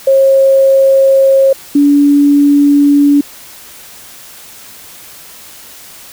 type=tone pair in turn; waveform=sine; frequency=540 / 286.6 Hz; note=C#5 / D4; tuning=-45 / -42 cents; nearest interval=major seventh; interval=1097 cents; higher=first; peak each=-4 dBFS; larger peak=neither; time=0.07-1.53 / 1.75-3.21 s; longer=neither; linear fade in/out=5 ms; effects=white hiss -34 dBFS RMS until 6.12 s